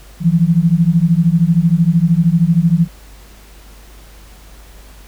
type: beating tone pair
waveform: sine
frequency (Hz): 161.6 / 174.6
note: E3 / F3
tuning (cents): -34 / 0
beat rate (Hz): 13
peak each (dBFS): -12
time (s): 0.2-2.88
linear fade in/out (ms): 50
effects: added 50 Hz sine -38 dBFS peak until 5.07 s + pink hiss -44 dBFS RMS until 5.07 s